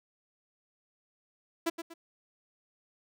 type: tone with echo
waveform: sawtooth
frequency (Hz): 333.5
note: E4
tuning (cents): +20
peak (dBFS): -23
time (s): 1.66-1.7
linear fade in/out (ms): 10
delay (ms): 120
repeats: 2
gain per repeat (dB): -9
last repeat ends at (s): 1.94
effects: none